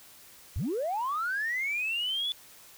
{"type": "linear sweep", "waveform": "sine", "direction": "up", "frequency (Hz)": [57.4, 3485], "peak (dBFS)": -27, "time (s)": [0.56, 2.32], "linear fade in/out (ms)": 0, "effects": ["tanh soft clip ceiling -24 dBFS", "white hiss -53 dBFS RMS until 2.77 s"]}